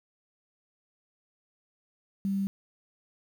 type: tone with quantisation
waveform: sine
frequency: 196 Hz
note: G3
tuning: in tune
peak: -26 dBFS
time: 2.25-2.47 s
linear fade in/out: 0 ms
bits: 9
effects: none